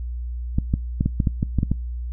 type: clicks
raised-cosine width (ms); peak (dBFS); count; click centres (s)
5; -7; 10; 0.585 / 0.739 / 1.009 / 1.06 / 1.202 / 1.272 / 1.429 / 1.587 / 1.631 / 1.716
effects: noise-tail reverb RT60 0.3 s tail -25 dB re dry + added 60 Hz sine -26 dBFS peak until 2.12 s